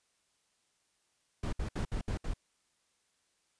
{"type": "noise bursts", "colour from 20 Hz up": "brown", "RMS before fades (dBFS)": -34, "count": 6, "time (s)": [1.43, 2.337], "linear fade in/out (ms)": 5, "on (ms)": 97, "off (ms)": 65, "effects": ["white hiss -75 dBFS RMS until 3.59 s", "resampled to 22050 Hz"]}